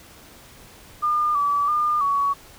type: tone with pitch steps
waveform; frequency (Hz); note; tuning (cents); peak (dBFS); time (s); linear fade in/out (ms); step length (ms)
sine; 1208 / 1150 / 1207 / 1124; D6 / D6 / D6 / C#6; +48 / -37 / +47 / +24; -18; 1.02-2.34; 20; 330
effects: pink hiss -47 dBFS RMS until 2.58 s